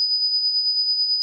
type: tone with tremolo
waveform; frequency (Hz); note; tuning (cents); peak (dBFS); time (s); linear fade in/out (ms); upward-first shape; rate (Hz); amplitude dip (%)
sine; 4978; D#8; 0; -16; 0-1.22; 0; sine; 9.1; 45
effects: none